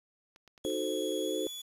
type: clicks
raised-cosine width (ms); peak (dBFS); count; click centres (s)
0.2; -38; 4; 0.361 / 0.477 / 0.578 / 0.702
type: tone with pitch glide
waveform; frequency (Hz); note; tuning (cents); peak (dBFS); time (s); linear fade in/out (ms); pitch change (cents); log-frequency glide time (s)
sawtooth; 3352 to 3422; G#7 to A7; +15 to -49; -37; 0.64-1.62; 10; +36; 1.19-1.44
type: chord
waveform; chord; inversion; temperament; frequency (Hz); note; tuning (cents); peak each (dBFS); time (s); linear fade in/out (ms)
sine; D# diminished seventh; none; equal; 311.1 / 370 / 440 / 523.3; D#4 / F#4 / A4 / C5; 0 / 0 / 0 / 0; -36; 0.65-1.47; 0
effects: resampled to 32000 Hz + 9-bit